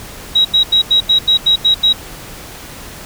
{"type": "tone bursts", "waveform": "sine", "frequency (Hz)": 3838, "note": "A#7", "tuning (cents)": 50, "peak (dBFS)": -7, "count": 9, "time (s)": [0.35, 1.93], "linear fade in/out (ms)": 10, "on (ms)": 100, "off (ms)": 85, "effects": ["pink hiss -32 dBFS RMS until 3.05 s"]}